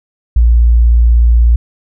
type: tone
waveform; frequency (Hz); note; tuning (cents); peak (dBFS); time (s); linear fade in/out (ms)
sine; 58.27; A#1; 0; -4; 0.36-1.56; 5
effects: none